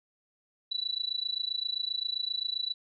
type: tone with amplitude modulation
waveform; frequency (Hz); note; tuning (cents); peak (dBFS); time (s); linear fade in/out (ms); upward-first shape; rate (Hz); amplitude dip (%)
sine; 3951; B7; 0; -26; 0.71-2.74; 10; sine; 27.6; 95
effects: none